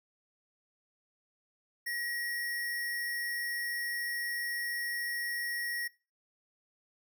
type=tone with sample-and-hold; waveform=sine; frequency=1903 Hz; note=A#6; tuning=35 cents sharp; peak=-33 dBFS; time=1.86-5.88 s; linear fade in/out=10 ms; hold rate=7350 Hz; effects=noise-tail reverb RT60 0.3 s tail -22 dB re dry